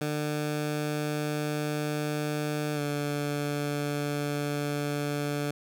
15% pulse tone with pitch glide, 150 to 145.56 Hz, D3 to D3, +37 to -15 cents, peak -22 dBFS, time 0.01-5.51 s, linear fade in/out 5 ms, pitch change -52 cents, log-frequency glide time 2.74-2.8 s, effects none

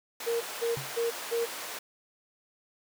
pink high-pass noise, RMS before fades -39 dBFS, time 0.2-1.79 s, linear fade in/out 5 ms, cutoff 580 Hz, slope 12 dB/octave
sine tone bursts, 466.2 Hz, A#4, in tune, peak -26 dBFS, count 4, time 0.26-1.46 s, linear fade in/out 20 ms, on 150 ms, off 200 ms
sine tone with exponential decay, 135.9 Hz, C#3, 34 cents flat, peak -32 dBFS, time 0.77-0.97 s, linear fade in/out 2 ms, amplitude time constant 43 ms
effects none

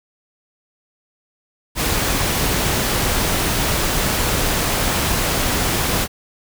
pink noise, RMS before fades -19 dBFS, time 1.75-6.08 s, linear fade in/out 50 ms, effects none

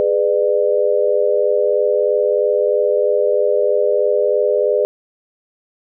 sine chord, G# diminished, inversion none, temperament just, 415.3 / 498.4 / 598 Hz, G#4 / B4 / D5, 0 / +16 / +31 cents, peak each -17 dBFS, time 0-4.85 s, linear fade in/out 0 ms, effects none

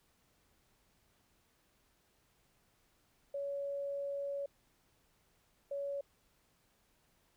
sine tone bursts at uneven times, 562 Hz, C#5, 24 cents sharp, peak -36 dBFS, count 2, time 3.34-4.46 / 5.71-6.01 s, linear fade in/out 5 ms, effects pink hiss -73 dBFS RMS until 7.36 s

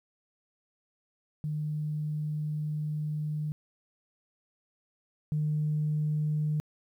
sine tone pair in turn, 151.7 / 151.7 Hz, D#3 / D#3, -44 / -44 cents, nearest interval unison, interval 0 cents, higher neither, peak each -29 / -25 dBFS, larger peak second, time 1.44-3.52 / 5.32-6.6 s, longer first, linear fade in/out 0 ms, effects tanh soft clip ceiling -21 dBFS + 11-bit

